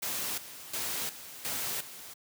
white noise with tremolo, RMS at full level -34 dBFS, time 0.02-2.14 s, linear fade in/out 10 ms, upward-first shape square, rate 1.4 Hz, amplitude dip 75%, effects high-pass 80 Hz 12 dB/octave

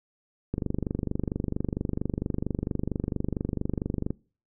click train, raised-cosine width 3 ms, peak -15 dBFS, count 88, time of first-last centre 0.54-4.106 s, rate 24.4 Hz, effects noise-tail reverb RT60 0.4 s tail -24 dB re dry

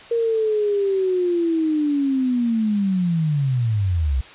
sine linear sweep, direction down, 469.6 to 61.1 Hz, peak -17 dBFS, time 0.11-4.21 s, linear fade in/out 5 ms, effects white hiss -42 dBFS RMS until 4.34 s + resampled to 8000 Hz

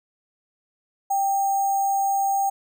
sine tone with sample-and-hold, 787 Hz, G5, 7 cents sharp, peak -19 dBFS, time 1.1-2.5 s, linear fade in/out 10 ms, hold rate 7350 Hz, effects none

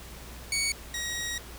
15% pulse tone pair in turn, 2239 / 1895.3 Hz, C#7 / A#6, +17 / +28 cents, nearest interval minor third, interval 289 cents, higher first, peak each -19 / -25 dBFS, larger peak first, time 0.52-0.72 / 0.94-1.38 s, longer second, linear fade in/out 2 ms, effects added 60 Hz sine -45 dBFS peak until 1.58 s + pink hiss -46 dBFS RMS until 1.58 s

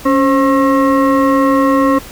sine tone with frequency modulation, 277.3 Hz, C#4, 1 cent sharp, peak -8 dBFS, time 0.05-1.99 s, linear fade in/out 10 ms, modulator 805 Hz, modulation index 1.1, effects pink hiss -33 dBFS RMS until 2.11 s

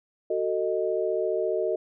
sine chord, D# diminished, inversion first, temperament just, 373.4 / 448 / 622.3 Hz, F#4 / A4 / D#5, +16 / +31 / 0 cents, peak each -28 dBFS, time 0.3-1.76 s, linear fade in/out 5 ms, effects none

